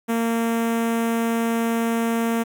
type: tone with notch filter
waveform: sawtooth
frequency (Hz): 229.8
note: A#3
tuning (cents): -25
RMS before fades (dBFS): -22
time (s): 0.08-2.44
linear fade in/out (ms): 20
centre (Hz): 4500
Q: 0.95
effects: 9-bit